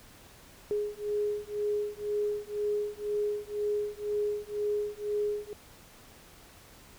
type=beating tone pair; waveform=sine; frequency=415.3 / 417.3 Hz; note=G#4 / G#4; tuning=0 / +8 cents; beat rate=2 Hz; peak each=-32 / -32 dBFS; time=0.71-5.53 s; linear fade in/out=0 ms; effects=pink hiss -54 dBFS RMS until 6.98 s